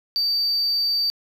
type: tone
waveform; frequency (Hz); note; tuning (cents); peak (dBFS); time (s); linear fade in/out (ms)
triangle; 4626; D8; -27; -17; 0.16-1.1; 0
effects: tanh soft clip ceiling -14 dBFS + 9-bit